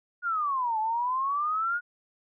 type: exponential two-way sweep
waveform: sine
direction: down then up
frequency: 1457 to 858 to 1457 Hz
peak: -25 dBFS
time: 0.22-1.81 s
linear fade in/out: 50 ms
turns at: 0.79 s
effects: none